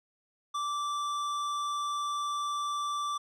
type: tone with hard clipping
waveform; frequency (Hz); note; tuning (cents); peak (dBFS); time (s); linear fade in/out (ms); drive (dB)
sine; 1168; D6; -10; -32; 0.54-3.18; 10; 12
effects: none